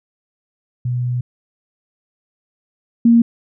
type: tone pair in turn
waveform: sine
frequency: 123.47 / 233.1 Hz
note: B2 / A#3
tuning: 0 / 0 cents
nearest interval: major seventh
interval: 1100 cents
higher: second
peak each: -17 / -7 dBFS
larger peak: second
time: 0.85-1.21 / 3.05-3.22 s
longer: first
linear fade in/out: 5 ms
effects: none